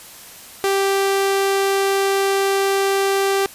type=tone; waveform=sawtooth; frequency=392 Hz; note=G4; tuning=in tune; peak=-12 dBFS; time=0.64-3.46 s; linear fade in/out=0 ms; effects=white hiss -40 dBFS RMS until 3.54 s + resampled to 32000 Hz